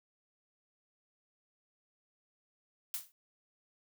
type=noise with exponential decay; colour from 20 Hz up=blue; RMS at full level=-34 dBFS; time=2.94-3.12 s; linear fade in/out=0 ms; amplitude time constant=39 ms; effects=none